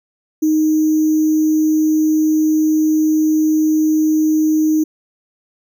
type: tone with sample-and-hold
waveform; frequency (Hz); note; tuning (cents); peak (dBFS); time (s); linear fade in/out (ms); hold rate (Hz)
sine; 311.1; D#4; 0; -11; 0.42-4.84; 10; 6300
effects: none